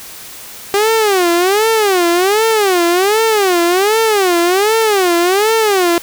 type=tone with vibrato; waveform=sawtooth; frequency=392 Hz; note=G4; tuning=in tune; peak=-6 dBFS; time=0.74-5.98 s; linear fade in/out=0 ms; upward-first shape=sine; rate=1.3 Hz; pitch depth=240 cents each way; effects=white hiss -32 dBFS RMS until 6.02 s